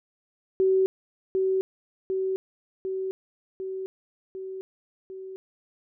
sine tone with echo, 379.8 Hz, F#4, 45 cents sharp, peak -18 dBFS, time 0.6-0.86 s, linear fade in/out 0 ms, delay 750 ms, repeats 6, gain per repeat -3 dB, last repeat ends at 5.36 s, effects none

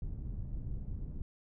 pink low-pass noise, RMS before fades -39 dBFS, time 0.02-1.22 s, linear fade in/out 2 ms, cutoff 130 Hz, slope 12 dB/octave, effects none

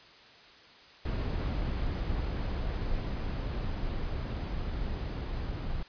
brown noise with level ramp, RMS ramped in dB -31 to -35 dBFS, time 1.05-5.83 s, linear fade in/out 5 ms, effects white hiss -54 dBFS RMS until 5.88 s + resampled to 11025 Hz

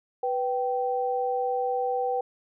sine tone pair together, 493.5 / 777 Hz, B4 / G5, -1 / -16 cents, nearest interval minor sixth, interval 785 cents, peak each -27 dBFS, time 0.23-2.21 s, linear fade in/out 5 ms, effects none

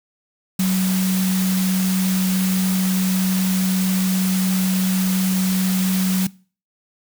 sine tone in noise, 187.3 Hz, F#3, 21 cents sharp, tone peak -16 dBFS, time 0.59-6.27 s, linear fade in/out 5 ms, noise white, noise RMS -27 dBFS, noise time 0.59-6.27 s, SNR +8 dB, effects noise-tail reverb RT60 0.4 s tail -22 dB re dry

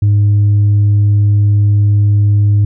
sine tone with tanh clipping, 102.9 Hz, G#2, 16 cents flat, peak -7 dBFS, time 0.02-2.65 s, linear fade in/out 5 ms, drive 1 dB, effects none

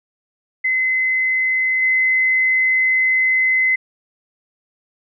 sine tone with level steps, 2045 Hz, C7, 40 cents flat, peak -15 / -13 dBFS, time 0.64-3.76 s, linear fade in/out 10 ms, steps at 1.82 s, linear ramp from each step 5 ms, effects none

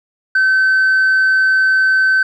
triangle tone with tanh clipping, 1535 Hz, G6, 37 cents flat, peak -10 dBFS, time 0.35-2.23 s, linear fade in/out 5 ms, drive 6 dB, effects none

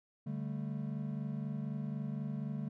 triangle chord, D suspended fourth, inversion none, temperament equal with one note detuned, 145.48 / 196 / 220 Hz, D3 / G3 / A3, -16 / 0 / 0 cents, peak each -37 / -40 / -39 dBFS, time 0.26-2.69 s, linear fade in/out 10 ms, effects none

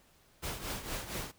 pink noise with tremolo, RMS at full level -36 dBFS, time 0.42-1.32 s, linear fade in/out 20 ms, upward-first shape triangle, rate 4.3 Hz, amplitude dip 75%, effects pink hiss -65 dBFS RMS until 1.38 s

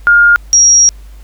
sine tone pair in turn, 1415 / 5660 Hz, F6 / F8, +22 / +22 cents, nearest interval 2 octaves, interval 2400 cents, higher second, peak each -3 dBFS, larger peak neither, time 0.07-0.36 / 0.53-0.89 s, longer second, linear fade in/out 0 ms, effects added 50 Hz sine -30 dBFS peak until 1.23 s + pink hiss -47 dBFS RMS until 1.23 s

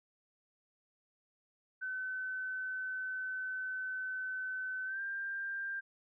sine tone with pitch glide, 1519 to 1589 Hz, F#6 to G6, +45 to +23 cents, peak -36 dBFS, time 1.81-5.81 s, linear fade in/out 20 ms, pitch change +78 cents, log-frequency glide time 4.85-5.01 s, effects none

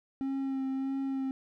triangle tone with vibrato, 268.4 Hz, C4, 44 cents sharp, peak -28 dBFS, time 0.21-1.31 s, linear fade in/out 0 ms, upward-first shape sine, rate 1.6 Hz, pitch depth 18 cents each way, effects none

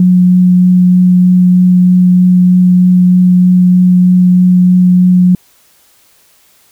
sine tone with vibrato, 181 Hz, F#3, 38 cents flat, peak -3 dBFS, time 0-5.35 s, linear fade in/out 2 ms, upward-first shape triangle, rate 3.2 Hz, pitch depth 8 cents each way, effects white hiss -48 dBFS RMS until 6.71 s

